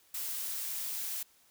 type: noise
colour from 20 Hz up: blue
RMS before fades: -37 dBFS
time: 0.14-1.23 s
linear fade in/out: 5 ms
effects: white hiss -65 dBFS RMS until 1.5 s